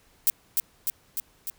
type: noise with echo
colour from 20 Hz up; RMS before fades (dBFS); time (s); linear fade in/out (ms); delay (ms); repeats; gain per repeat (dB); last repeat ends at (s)
violet; -20; 0.27-0.3; 0; 300; 4; -3; 1.5
effects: pink hiss -61 dBFS RMS until 1.58 s